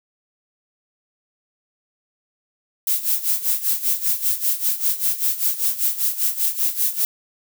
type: noise with tremolo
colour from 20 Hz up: violet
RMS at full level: -18 dBFS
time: 2.87-7.05 s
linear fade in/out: 2 ms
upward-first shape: sine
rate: 5.1 Hz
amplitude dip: 80%
effects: none